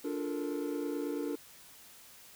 triangle chord, Bb major seventh, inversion first, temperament just, 291.4 / 349.6 / 437 / 466.2 Hz, D4 / F4 / A4 / Bb4, -13 / +2 / -12 / 0 cents, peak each -34 / -38 / -39 / -38 dBFS, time 0.04-1.36 s, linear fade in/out 10 ms, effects white hiss -55 dBFS RMS until 2.35 s

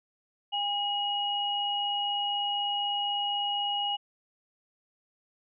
sine tone pair together, 812 / 2896 Hz, G#5 / F#7, -39 / -38 cents, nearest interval octave + minor seventh, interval 2201 cents, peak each -31 / -29 dBFS, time 0.52-3.97 s, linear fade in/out 20 ms, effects none

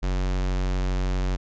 square tone, 46.25 Hz, F#1, in tune, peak -23 dBFS, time 0.02-1.37 s, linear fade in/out 20 ms, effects resampled to 16000 Hz

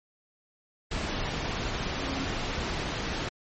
sine tone in noise, 269 Hz, C4, 48 cents sharp, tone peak -35 dBFS, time 2-2.25 s, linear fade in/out 5 ms, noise pink, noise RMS -31 dBFS, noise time 0.91-3.29 s, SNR -7 dB, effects low-pass 5000 Hz 12 dB/octave + MP3 32 kbps

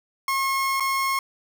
30% pulse tone with dropouts, 1081 Hz, C#6, 44 cents flat, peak -19 dBFS, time 0.28-1.19 s, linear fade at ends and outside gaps 2 ms, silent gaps 0.799-0.805 s, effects none

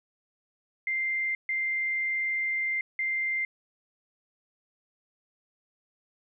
sine tone bursts at uneven times, 2093 Hz, C7, in tune, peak -26 dBFS, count 3, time 0.87-1.35 / 1.49-2.81 / 2.99-3.45 s, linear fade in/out 2 ms, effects none

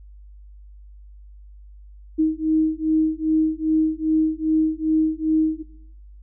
sine beating tone pair, 313.5 / 316 Hz, D#4 / D#4, +13 / +27 cents, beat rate 2.5 Hz, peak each -20 dBFS, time 2.18-5.63 s, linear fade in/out 20 ms, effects noise-tail reverb RT60 0.9 s tail -19 dB re dry + added 50 Hz sine -41 dBFS peak until 6.22 s

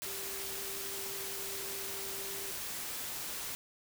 sine tone in noise, 392 Hz, G4, in tune, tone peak -47 dBFS, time 0.06-2.51 s, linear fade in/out 0 ms, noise white, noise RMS -40 dBFS, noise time 0.02-3.55 s, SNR -10 dB, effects none

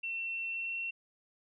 sine tone with pitch glide, 2703 to 2719 Hz, E7 to F7, +43 to -47 cents, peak -34 dBFS, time 0.03-0.91 s, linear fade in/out 10 ms, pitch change +10 cents, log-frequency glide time 0.51-0.78 s, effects none

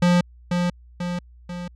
square tone with echo, 176.4 Hz, F3, 18 cents sharp, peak -15 dBFS, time 0.02-0.21 s, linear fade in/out 5 ms, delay 490 ms, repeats 3, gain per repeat -5 dB, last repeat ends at 1.68 s, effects added 60 Hz sine -45 dBFS peak until 1.75 s + low-pass 6000 Hz 12 dB/octave

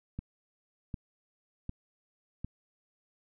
click train, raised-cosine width 5 ms, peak -24 dBFS, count 4, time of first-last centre 0.19-2.446 s, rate 1.33 Hz, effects none

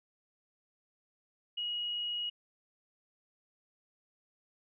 sine tone, 2897 Hz, F#7, 37 cents flat, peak -33 dBFS, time 1.57-2.3 s, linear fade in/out 10 ms, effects none

